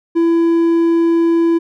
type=tone; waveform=triangle; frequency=334.4 Hz; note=E4; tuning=25 cents sharp; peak=-8 dBFS; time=0.15-1.59 s; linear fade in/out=20 ms; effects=none